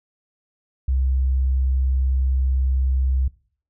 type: tone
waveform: sine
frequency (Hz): 65.41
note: C2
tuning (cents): 0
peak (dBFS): -17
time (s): 0.88-3.28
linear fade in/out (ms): 5
effects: noise-tail reverb RT60 0.5 s tail -21 dB re dry